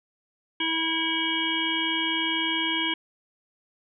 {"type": "harmonic tone with a mistuned harmonic", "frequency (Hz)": 324.4, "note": "E4", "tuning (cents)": -28, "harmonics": [1, 3, 5, 7, 9, 10], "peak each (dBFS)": [-31, -33, -34, -30, -30, -29], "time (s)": [0.6, 2.94], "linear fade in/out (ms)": 5, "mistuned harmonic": 5, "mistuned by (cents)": 15, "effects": []}